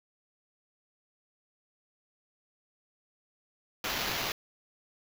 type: noise with sample-and-hold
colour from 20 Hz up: violet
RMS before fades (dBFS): -33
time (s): 3.84-4.32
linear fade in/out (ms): 2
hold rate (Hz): 8820
effects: none